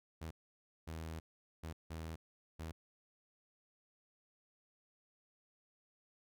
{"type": "tone bursts at uneven times", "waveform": "sawtooth", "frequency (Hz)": 80.6, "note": "E2", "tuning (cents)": -38, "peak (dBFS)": -39, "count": 5, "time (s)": [[0.21, 0.31], [0.87, 1.2], [1.63, 1.73], [1.9, 2.16], [2.59, 2.72]], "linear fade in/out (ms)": 10, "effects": []}